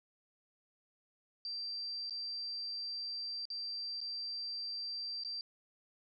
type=tone with dropouts; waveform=sine; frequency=4699 Hz; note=D8; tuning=in tune; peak=-38 dBFS; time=1.45-5.41 s; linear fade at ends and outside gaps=1 ms; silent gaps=2.097-2.107 / 3.454-3.502 / 4.005-4.013 / 5.236-5.248 s; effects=none